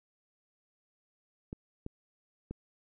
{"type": "clicks", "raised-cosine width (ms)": 3, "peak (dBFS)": -26, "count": 3, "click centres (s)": [1.529, 1.864, 2.51], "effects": []}